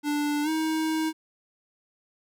square tone with pitch glide, 293.7 to 316.6 Hz, D4 to D#4, 0 to +30 cents, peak -25 dBFS, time 0.03-1.13 s, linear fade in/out 50 ms, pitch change +130 cents, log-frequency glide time 0.43-0.49 s, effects none

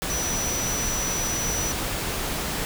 sine tone in noise, 5910 Hz, F#8, 3 cents flat, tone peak -27 dBFS, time 0.1-1.72 s, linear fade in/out 0 ms, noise pink, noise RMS -28 dBFS, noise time 0.02-2.65 s, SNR -2 dB, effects none

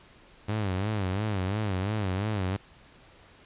sawtooth tone with vibrato, 100 Hz, G2, 35 cents sharp, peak -23 dBFS, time 0.48-2.57 s, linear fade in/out 10 ms, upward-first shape sine, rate 2.9 Hz, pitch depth 150 cents each way, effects pink hiss -55 dBFS RMS until 3.45 s + resampled to 8000 Hz

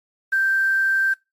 sine tone with quantisation, 1568 Hz, G6, in tune, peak -16 dBFS, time 0.32-1.14 s, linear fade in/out 10 ms, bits 7, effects noise-tail reverb RT60 0.2 s tail -20 dB re dry + MP3 64 kbps

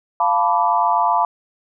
sine chord, B half-diminished seventh, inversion second, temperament equal with one note detuned, 698.5 / 880 / 987.8 / 1166.5 Hz, F5 / A5 / B5 / D6, 0 / 0 / 0 / -12 cents, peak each -20 / -19 / -18 / -22 dBFS, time 0.2-1.25 s, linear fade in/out 2 ms, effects none

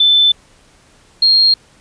sine tone pair in turn, 3525 / 4235 Hz, A7 / C8, +2 / +20 cents, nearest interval minor third, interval 318 cents, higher second, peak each -7 dBFS, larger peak neither, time 0-0.32 / 1.22-1.54 s, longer neither, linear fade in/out 5 ms, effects pink hiss -49 dBFS RMS until 1.8 s + resampled to 22050 Hz

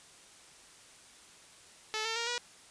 5% pulse tone with pitch steps, 434.6 / 450.2 / 466.3 / 483.1 Hz, A4 / A4 / A#4 / B4, -21 / +40 / +1 / -38 cents, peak -21 dBFS, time 1.94-2.38 s, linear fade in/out 0 ms, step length 110 ms, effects white hiss -56 dBFS RMS until 2.7 s + resampled to 22050 Hz

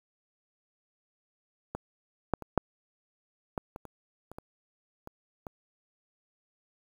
clicks, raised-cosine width 1 ms, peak -20 / -11 / -26 / -8 / -17 / -26 / -30 / -30 / -26 / -28 / -25 dBFS, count 11, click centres 1.75 / 2.337 / 2.423 / 2.577 / 3.578 / 3.761 / 3.853 / 4.316 / 4.385 / 5.074 / 5.468 s, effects 8-bit

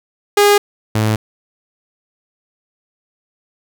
sawtooth tone pair in turn, 409.5 / 108.46 Hz, G#4 / A2, -24 / -24 cents, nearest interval octave + major seventh, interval 2300 cents, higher first, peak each -4 / -9 dBFS, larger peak first, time 0.37-0.58 / 0.95-1.16 s, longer neither, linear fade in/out 5 ms, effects none

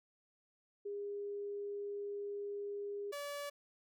sine / sawtooth tone pair in turn, 406.4 / 574.7 Hz, G#4 / D5, -38 / -38 cents, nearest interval tritone, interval 600 cents, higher second, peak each -39 / -37 dBFS, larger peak second, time 0.85-3.12 / 3.12-3.5 s, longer first, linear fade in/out 10 ms, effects none

